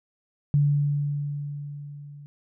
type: tone with level ramp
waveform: sine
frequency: 144.6 Hz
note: D3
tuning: 27 cents flat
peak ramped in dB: -16 to -41 dBFS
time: 0.54-2.26 s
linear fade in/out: 0 ms
effects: none